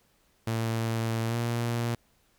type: tone with pitch glide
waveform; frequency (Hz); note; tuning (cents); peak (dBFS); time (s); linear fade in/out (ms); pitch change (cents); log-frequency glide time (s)
sawtooth; 113.7 to 117.85; A#2 to A#2; -43 to +19; -23; 0.47-1.95; 5; +62; 1.27-1.35
effects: pink hiss -67 dBFS RMS until 2.38 s